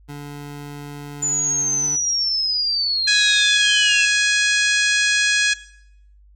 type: tone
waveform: 25% pulse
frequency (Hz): 144.7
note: D3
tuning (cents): -25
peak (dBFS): -27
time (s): 0.08-1.97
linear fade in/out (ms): 20
type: linear sweep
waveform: sine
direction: down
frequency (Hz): 7040 to 2596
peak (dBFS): -18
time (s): 1.22-4.06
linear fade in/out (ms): 10
type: harmonic tone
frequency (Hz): 834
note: G#5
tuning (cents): +7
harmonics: 2 / 3 / 4 / 5 / 6 / 7 / 8 / 9 / 10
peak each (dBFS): -18 / -22 / -24 / -26 / -28 / -29 / -30 / -31 / -32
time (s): 3.07-5.54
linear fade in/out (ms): 10
effects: noise-tail reverb RT60 0.7 s tail -17 dB re dry + added 50 Hz sine -47 dBFS peak until 6.35 s